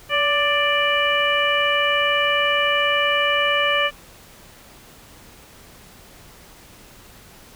harmonic tone with a mistuned harmonic, 589 Hz, D5, 5 cents sharp, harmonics 1 / 2 / 3 / 4 / 5, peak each -23 / -23 / -23 / -23 / -23 dBFS, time 0.09-3.91 s, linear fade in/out 50 ms, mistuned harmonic 1, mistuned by -43 cents, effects pink hiss -46 dBFS RMS until 7.55 s

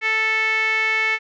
sawtooth tone with band-pass filter, 440 Hz, A4, in tune, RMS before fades -20 dBFS, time 0.01-1.19 s, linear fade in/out 50 ms, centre 2100 Hz, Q 7, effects resampled to 16000 Hz

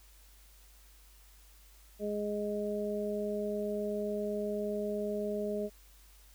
harmonic tone, 207.7 Hz, G#3, in tune, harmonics 1 / 2 / 3, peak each -37 / -35 / -37 dBFS, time 1.99-5.7 s, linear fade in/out 50 ms, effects added 50 Hz sine -57 dBFS peak until 6.34 s + white hiss -62 dBFS RMS until 6.34 s

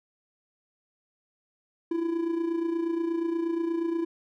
triangle tone with amplitude modulation, 334.4 Hz, E4, 25 cents sharp, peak -21 dBFS, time 1.91-4.05 s, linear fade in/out 5 ms, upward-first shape sine, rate 28.4 Hz, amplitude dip 60%, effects none

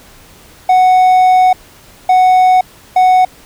triangle tone bursts at uneven times, 740 Hz, F#5, in tune, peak -3 dBFS, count 3, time 0.69-1.53 / 2.09-2.61 / 2.96-3.25 s, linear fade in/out 5 ms, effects pink hiss -41 dBFS RMS until 3.45 s

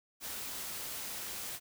white noise, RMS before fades -41 dBFS, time 0.2-1.6 s, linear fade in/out 50 ms, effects none

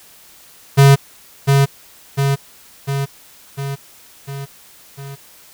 square tone with echo, 138.59 Hz, C#3, in tune, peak -6 dBFS, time 0.77-0.96 s, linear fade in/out 20 ms, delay 700 ms, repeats 6, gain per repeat -4 dB, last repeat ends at 5.16 s, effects white hiss -45 dBFS RMS until 5.53 s

